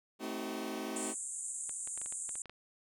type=chord; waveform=sawtooth; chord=A diminished seventh; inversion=none; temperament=just; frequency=220 / 264 / 316.8 / 380.2 Hz; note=A3 / C4 / Eb4 / Gb4; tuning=0 / +16 / +31 / +47 cents; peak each=-39 dBFS; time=0.19-1.15 s; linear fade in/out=50 ms
type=band-pass noise; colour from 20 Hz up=white; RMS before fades=-41 dBFS; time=0.96-2.42 s; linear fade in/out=2 ms; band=7000 to 9400 Hz; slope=96 dB/octave
type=clicks; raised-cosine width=0.3 ms; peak=-33 dBFS; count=10; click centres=1.694 / 1.874 / 1.976 / 2.016 / 2.06 / 2.124 / 2.292 / 2.355 / 2.457 / 2.496 s
effects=none